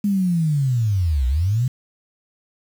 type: linear two-way sweep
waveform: sine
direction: down then up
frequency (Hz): 207.7 to 60 to 132.4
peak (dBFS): -16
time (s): 0.04-1.68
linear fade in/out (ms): 5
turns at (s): 1.27
effects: 7-bit